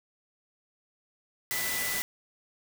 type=tone in noise; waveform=sine; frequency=1989 Hz; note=B6; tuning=12 cents sharp; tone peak=-34 dBFS; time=1.51-2.02 s; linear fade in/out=0 ms; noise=white; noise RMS=-32 dBFS; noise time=1.51-2.02 s; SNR=-5 dB; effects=none